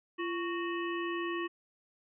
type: harmonic tone with a mistuned harmonic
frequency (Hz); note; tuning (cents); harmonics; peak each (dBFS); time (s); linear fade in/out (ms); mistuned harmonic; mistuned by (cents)
370; F#4; 0; 1 / 3 / 5 / 7 / 8; -34 / -39 / -41 / -45 / -47; 0.18-1.48; 20; 1; -130
effects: none

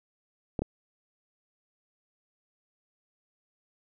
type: clicks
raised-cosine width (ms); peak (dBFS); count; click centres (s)
2; -16; 2; 0.592 / 0.62
effects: none

